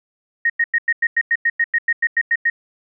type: tone bursts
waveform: sine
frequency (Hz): 1864.7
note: A#6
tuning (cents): 0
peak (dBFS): -13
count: 15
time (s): 0.45-2.5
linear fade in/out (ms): 5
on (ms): 48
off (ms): 95
effects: none